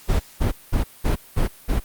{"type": "noise bursts", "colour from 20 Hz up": "brown", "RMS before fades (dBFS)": -18, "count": 6, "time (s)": [0.08, 1.8], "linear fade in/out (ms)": 20, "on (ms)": 120, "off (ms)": 200, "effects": ["white hiss -47 dBFS RMS until 1.84 s", "Opus 48 kbps"]}